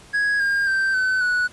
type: tone with pitch steps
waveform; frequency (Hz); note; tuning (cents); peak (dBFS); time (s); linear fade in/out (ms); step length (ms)
triangle; 1661.2 / 1612 / 1564.3 / 1518.1 / 1473.1; G#6 / G6 / G6 / F#6 / F#6; 0 / +48 / -4 / +44 / -8; -16; 0.13-1.48; 20; 270
effects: pink hiss -47 dBFS RMS until 1.52 s + resampled to 24000 Hz